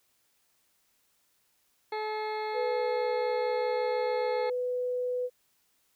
harmonic tone, 430 Hz, A4, 40 cents flat, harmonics 1 / 2 / 3 / 4 / 5 / 6 / 8 / 9 / 10, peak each -34 / -34 / -46 / -47 / -42 / -55 / -54 / -56 / -48 dBFS, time 1.92-4.5 s, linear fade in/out 5 ms
sine tone with pitch glide, 493.9 to 497.3 Hz, B4 to B4, 0 to +12 cents, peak -28 dBFS, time 2.53-5.3 s, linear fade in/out 50 ms, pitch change +12 cents, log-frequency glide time 3.11-4.01 s
effects white hiss -71 dBFS RMS until 5.95 s

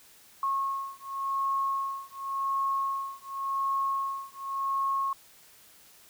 sine beating tone pair, 1090 / 1090.9 Hz, C#6 / C#6, -29 / -28 cents, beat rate 0.9 Hz, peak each -31 dBFS, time 0.43-5.13 s, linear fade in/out 2 ms, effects white hiss -56 dBFS RMS until 6.09 s

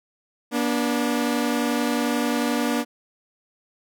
sawtooth tone pair together, 240 / 291.3 Hz, B3 / D4, -49 / -14 cents, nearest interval minor third, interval 335 cents, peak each -19 / -21 dBFS, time 0.51-2.85 s, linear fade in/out 50 ms, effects none

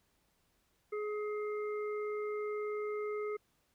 harmonic tone, 420.8 Hz, G#4, 23 cents sharp, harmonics 1 / 3 / 5, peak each -35 / -45 / -49 dBFS, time 0.92-3.37 s, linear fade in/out 10 ms, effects pink hiss -75 dBFS RMS until 3.74 s

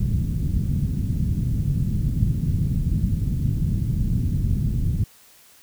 white low-pass noise, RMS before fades -22 dBFS, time 0-5.04 s, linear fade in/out 5 ms, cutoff 170 Hz, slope 24 dB/octave, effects white hiss -52 dBFS RMS until 5.62 s

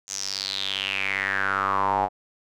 square tone with band-pass filter sweep, 48.73 Hz, G1, 10 cents flat, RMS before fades -26 dBFS, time 0.07-2.09 s, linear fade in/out 50 ms, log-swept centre 6600 to 770 Hz, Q 6.5, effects none

